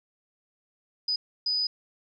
sine tone bursts at uneven times, 4978 Hz, D#8, in tune, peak -24 dBFS, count 2, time 1.08-1.16 / 1.46-1.67 s, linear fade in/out 5 ms, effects none

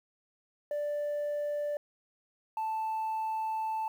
sine tone pair in turn, 587.3 / 880 Hz, D5 / A5, 0 / 0 cents, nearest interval perfect fifth, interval 700 cents, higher second, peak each -28 dBFS, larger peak neither, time 0.71-1.77 / 2.57-3.88 s, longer second, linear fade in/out 2 ms, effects tanh soft clip ceiling -29 dBFS + 10-bit

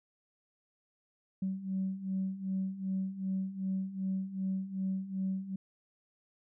sine beating tone pair, 188.8 / 191.4 Hz, F#3 / G3, +35 / -41 cents, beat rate 2.6 Hz, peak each -37 / -33 dBFS, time 1.42-5.56 s, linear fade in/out 5 ms, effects tanh soft clip ceiling -25 dBFS

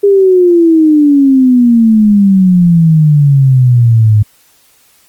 sine exponential sweep, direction down, 407.3 to 104.2 Hz, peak -3 dBFS, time 0.03-4.23 s, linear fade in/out 10 ms, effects white hiss -48 dBFS RMS until 5.08 s + Opus 24 kbps

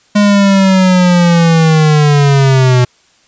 square linear sweep, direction down, 207.7 to 123.2 Hz, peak -6 dBFS, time 0.15-2.85 s, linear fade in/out 10 ms, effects white hiss -50 dBFS RMS until 3.27 s + resampled to 16000 Hz

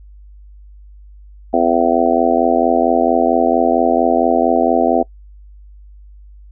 harmonic tone, 84.4 Hz, E2, 41 cents sharp, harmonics 3 / 4 / 5 / 6 / 7 / 8 / 9, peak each -18 / -19 / -21 / -20 / -22 / -16 / -18 dBFS, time 1.53-5.03 s, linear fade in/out 10 ms, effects noise-tail reverb RT60 0.1 s tail -24 dB re dry + added 50 Hz sine -37 dBFS peak until 6.51 s

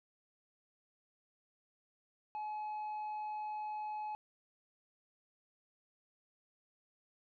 sine tone with tanh clipping, 850 Hz, G#5, 40 cents sharp, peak -39 dBFS, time 2.35-4.15 s, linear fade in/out 0 ms, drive 3 dB, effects none

